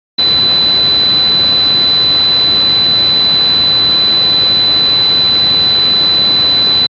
sine tone in noise, 4006 Hz, B7, 24 cents sharp, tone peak -7 dBFS, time 0.18-6.87 s, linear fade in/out 10 ms, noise pink, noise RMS -20 dBFS, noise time 0.18-6.87 s, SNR +10 dB, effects high-pass 100 Hz 12 dB/octave + resampled to 11025 Hz

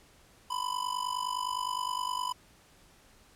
square tone with amplitude modulation, 1000 Hz, B5, 21 cents sharp, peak -28 dBFS, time 0.5-2.33 s, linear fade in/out 10 ms, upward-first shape sine, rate 49.7 Hz, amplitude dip 85%, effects pink hiss -60 dBFS RMS until 3.35 s + low-pass 12000 Hz 12 dB/octave

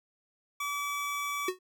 25% pulse tone, 1148 Hz, D6, 40 cents flat, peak -28 dBFS, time 0.6-1.49 s, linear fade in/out 5 ms
square tone with exponential decay, 368.9 Hz, F#4, 5 cents flat, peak -25 dBFS, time 1.48-1.59 s, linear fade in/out 5 ms, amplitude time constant 23 ms
effects none

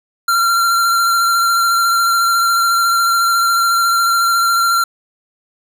square tone with vibrato, 1373 Hz, F6, 30 cents flat, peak -12 dBFS, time 0.28-4.84 s, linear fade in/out 5 ms, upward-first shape sine, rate 14 Hz, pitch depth 18 cents each way, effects none

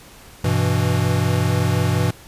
square chord, E minor, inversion first, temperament equal, 98 / 123.47 / 164.81 Hz, G2 / B2 / E3, 0 / 0 / 0 cents, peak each -21 / -21 / -23 dBFS, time 0.44-2.11 s, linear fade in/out 5 ms, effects pink hiss -44 dBFS RMS until 2.27 s + resampled to 32000 Hz

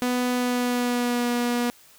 sawtooth tone with pitch glide, 247.8 to 241.4 Hz, B3 to B3, +6 to -39 cents, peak -18 dBFS, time 0.02-1.7 s, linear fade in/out 0 ms, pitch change -45 cents, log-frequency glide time 0.35-1.29 s, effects white hiss -53 dBFS RMS until 1.98 s

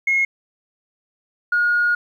sine tone pair in turn, 2161 / 1436.5 Hz, C#7 / F6, -45 / +48 cents, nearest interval perfect fifth, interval 707 cents, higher first, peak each -14 dBFS, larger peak neither, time 0.07-0.25 / 1.52-1.95 s, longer second, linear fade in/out 5 ms, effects tanh soft clip ceiling -10 dBFS + 9-bit

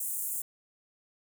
pink high-pass noise, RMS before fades -34 dBFS, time 0-0.42 s, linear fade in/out 5 ms, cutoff 7700 Hz, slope 48 dB/octave, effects none

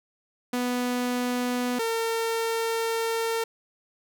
sawtooth tone pair in turn, 246.9 / 454.9 Hz, B3 / A#4, 0 / -42 cents, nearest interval major seventh, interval 1058 cents, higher second, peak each -21 / -21 dBFS, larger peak neither, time 0.53-1.79 / 1.79-3.44 s, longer second, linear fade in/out 5 ms, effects none

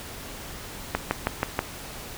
click train, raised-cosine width 0.5 ms, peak -7 dBFS, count 5, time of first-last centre 0.95-1.591 s, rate 6.24 Hz, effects pink hiss -39 dBFS RMS until 2.17 s

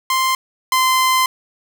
sawtooth tone pair in turn, 1046 / 1035.2 Hz, C6 / C6, -1 / -19 cents, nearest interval unison, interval 18 cents, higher first, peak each -11 / -9 dBFS, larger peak second, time 0.1-0.35 / 0.72-1.26 s, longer second, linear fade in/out 2 ms, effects none

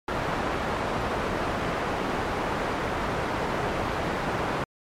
white low-pass noise, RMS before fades -28 dBFS, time 0.08-4.64 s, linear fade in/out 2 ms, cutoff 1100 Hz, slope 12 dB/octave, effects MP3 64 kbps

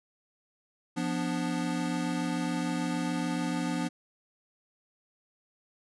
square chord, B diminished, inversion second, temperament equal, 174.61 / 246.9 / 293.7 Hz, F3 / B3 / D4, 0 / 0 / 0 cents, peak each -34 dBFS, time 0.96-3.89 s, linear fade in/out 20 ms, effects resampled to 24000 Hz

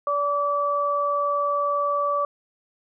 sine tone pair together, 576 / 1153.9 Hz, D5 / D6, -34 / -31 cents, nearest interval octave, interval 1203 cents, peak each -25 / -22 dBFS, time 0.07-2.25 s, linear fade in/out 2 ms, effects none

